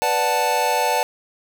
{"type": "chord", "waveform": "square", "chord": "B minor seventh", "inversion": "none", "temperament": "equal", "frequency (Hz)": [493.9, 587.3, 740, 880], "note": ["B4", "D5", "F#5", "A5"], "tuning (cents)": [0, 0, 0, 0], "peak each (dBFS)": [-26, -26, -25, -21], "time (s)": [0.02, 1.03], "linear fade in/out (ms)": 0, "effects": []}